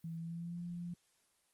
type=tone with pitch glide; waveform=sine; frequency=164.81 to 173.6 Hz; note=E3 to F3; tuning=0 to -10 cents; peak=-40 dBFS; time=0.04-0.94 s; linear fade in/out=5 ms; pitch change=+90 cents; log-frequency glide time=0.19-0.59 s; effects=white hiss -74 dBFS RMS until 1.53 s + Opus 24 kbps